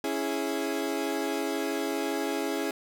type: chord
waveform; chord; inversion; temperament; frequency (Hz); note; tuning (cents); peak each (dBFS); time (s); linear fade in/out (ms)
30% pulse; C# minor; none; equal; 277.2 / 329.6 / 415.3; C#4 / E4 / G#4; 0 / 0 / 0; -30; 0.04-2.71; 2
effects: none